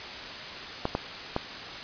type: clicks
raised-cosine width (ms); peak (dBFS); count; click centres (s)
1; -12; 3; 0.854 / 0.951 / 1.364
effects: white hiss -38 dBFS RMS until 1.83 s + resampled to 11025 Hz